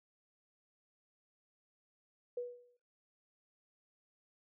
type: tone with exponential decay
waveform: sine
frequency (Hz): 487.6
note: B4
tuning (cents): -22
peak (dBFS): -34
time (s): 2.37-2.77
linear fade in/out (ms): 5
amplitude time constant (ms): 86
effects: noise-tail reverb RT60 0.5 s tail -18 dB re dry